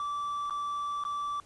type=tone with dropouts; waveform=triangle; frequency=1162 Hz; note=D6; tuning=19 cents flat; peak=-29 dBFS; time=0-1.4 s; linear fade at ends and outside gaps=1 ms; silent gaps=0.498-0.507 / 1.038-1.05 s; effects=pink hiss -59 dBFS RMS until 1.45 s + resampled to 24000 Hz